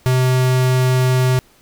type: tone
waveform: square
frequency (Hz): 128.2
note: C3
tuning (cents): -35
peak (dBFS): -13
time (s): 0.06-1.39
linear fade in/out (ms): 0
effects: pink hiss -52 dBFS RMS until 1.61 s